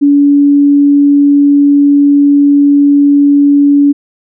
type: tone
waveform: sine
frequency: 285.4 Hz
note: D4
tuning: 49 cents flat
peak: -3 dBFS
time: 0.01-3.93 s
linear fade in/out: 20 ms
effects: none